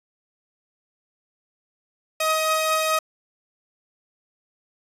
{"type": "tone pair together", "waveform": "sawtooth", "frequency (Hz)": [632, 1259.3], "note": ["D#5", "D#6"], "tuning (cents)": [27, 20], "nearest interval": "octave", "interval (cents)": 1193, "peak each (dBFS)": -19, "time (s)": [2.2, 2.99], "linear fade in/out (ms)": 5, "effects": ["resampled to 32000 Hz"]}